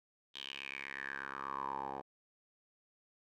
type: tone with band-pass filter sweep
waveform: 10% pulse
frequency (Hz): 68.3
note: C#2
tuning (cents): -25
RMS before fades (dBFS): -43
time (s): 0.34-2.02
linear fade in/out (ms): 20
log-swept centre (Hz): 3400 to 710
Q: 6.1
effects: none